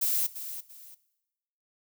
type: noise with echo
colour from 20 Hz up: violet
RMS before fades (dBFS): -27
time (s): 0.01-0.27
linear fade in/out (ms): 10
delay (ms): 340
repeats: 2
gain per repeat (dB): -11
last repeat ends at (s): 0.95
effects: noise-tail reverb RT60 1.0 s tail -18 dB re dry